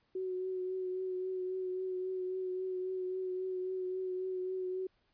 sine tone with vibrato, 371.2 Hz, F#4, 6 cents sharp, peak -34 dBFS, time 0.15-4.87 s, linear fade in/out 5 ms, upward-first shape triangle, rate 3.7 Hz, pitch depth 25 cents each way, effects pink hiss -75 dBFS RMS until 5.13 s + resampled to 11025 Hz

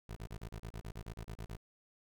20% pulse tone bursts, 55 Hz, A1, in tune, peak -37 dBFS, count 14, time 0.09-1.568 s, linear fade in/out 5 ms, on 74 ms, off 34 ms, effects none

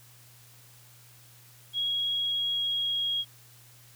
sine tone with pitch glide, 3308 to 3285 Hz, G#7 to G#7, -8 to -20 cents, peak -26 dBFS, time 1.73-3.25 s, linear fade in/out 50 ms, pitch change -12 cents, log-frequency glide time 2.21-3.08 s, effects added 120 Hz sine -56 dBFS peak until 3.95 s + white hiss -56 dBFS RMS until 3.95 s

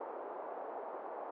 white band-pass noise, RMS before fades -44 dBFS, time 0-1.31 s, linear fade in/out 10 ms, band 390 to 900 Hz, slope 24 dB/octave, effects none

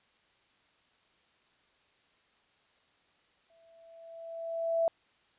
sine tone with exponential growth, 663 Hz, E5, 10 cents sharp, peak -23 dBFS, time 3.5-4.88 s, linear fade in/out 1 ms, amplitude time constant 300 ms, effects white hiss -68 dBFS RMS until 5.38 s + resampled to 8000 Hz

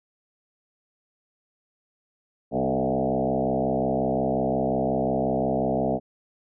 sine tone with frequency modulation, 440 Hz, A4, in tune, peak -21 dBFS, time 2.51-6 s, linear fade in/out 50 ms, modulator 65.6 Hz, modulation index 4.4, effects none

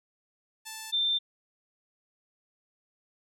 5% pulse / sine tone pair in turn, 880 / 3575 Hz, A5 / A7, 0 / +27 cents, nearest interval 2 octaves, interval 2427 cents, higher second, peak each -27 / -24 dBFS, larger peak second, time 0.65-0.92 / 0.92-1.19 s, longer neither, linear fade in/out 20 ms, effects none

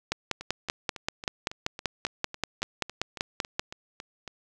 two click trains, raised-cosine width 0.2 ms, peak -9 / -21 dBFS, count 19 / 15, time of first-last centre 0.12-3.595 / 0.41-4.277 s, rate 5.18 / 3.62 Hz, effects none

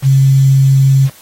sine tone with quantisation, 135.3 Hz, C#3, 42 cents flat, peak -5 dBFS, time 0.02-1.1 s, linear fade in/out 50 ms, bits 5, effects white hiss -41 dBFS RMS until 1.21 s + AAC 48 kbps

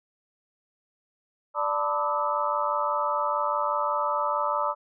sine tone cluster, 586 / 890 / 996 / 1187 / 1292 Hz, D5 / A5 / B5 / D6 / E6, -4 / +20 / +14 / +18 / -35 cents, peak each -30 dBFS, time 1.54-4.75 s, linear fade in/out 50 ms, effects none

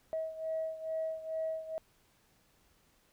sine beating tone pair, 640 / 642.3 Hz, D#5 / E5, +49 / -45 cents, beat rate 2.3 Hz, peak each -35 / -39 dBFS, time 0.13-1.78 s, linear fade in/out 0 ms, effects tanh soft clip ceiling -27 dBFS + pink hiss -69 dBFS RMS until 3.12 s

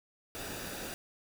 pink noise with comb filter, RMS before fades -41 dBFS, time 0.35-0.94 s, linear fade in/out 0 ms, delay 0.94 ms, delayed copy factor -0.5, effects none

